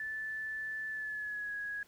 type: tone with pitch glide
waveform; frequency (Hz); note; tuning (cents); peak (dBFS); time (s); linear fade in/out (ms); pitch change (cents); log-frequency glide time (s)
sine; 1751 to 1664.2; A6 to G#6; -9 to +3; -36; 0-1.83; 2; -88; 0.89-1.54
effects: pink hiss -64 dBFS RMS until 1.87 s